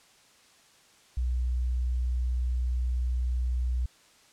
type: tone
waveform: sine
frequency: 61.74 Hz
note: B1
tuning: in tune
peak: -25 dBFS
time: 1.17-3.86 s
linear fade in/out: 5 ms
effects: white hiss -59 dBFS RMS until 4.32 s + low-pass 8000 Hz 12 dB/octave